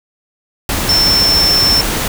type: tone in noise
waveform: sine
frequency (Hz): 5370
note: E8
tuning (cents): +31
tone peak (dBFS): -9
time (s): 0.89-1.81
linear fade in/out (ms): 2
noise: pink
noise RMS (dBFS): -17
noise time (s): 0.69-2.08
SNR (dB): +5
effects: none